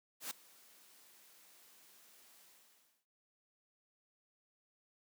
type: noise with ADSR envelope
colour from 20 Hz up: white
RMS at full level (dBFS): -40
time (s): 0.2-3.06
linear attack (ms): 110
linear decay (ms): 4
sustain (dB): -23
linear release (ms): 630
effects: noise-tail reverb RT60 0.4 s tail -24 dB re dry + high-pass 200 Hz 12 dB/octave